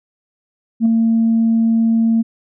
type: tone with ADSR envelope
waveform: sine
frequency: 226.9 Hz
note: A#3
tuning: 47 cents flat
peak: -6 dBFS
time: 0.8-2.23 s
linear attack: 57 ms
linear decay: 6 ms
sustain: -4 dB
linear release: 23 ms
effects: tanh soft clip ceiling -7 dBFS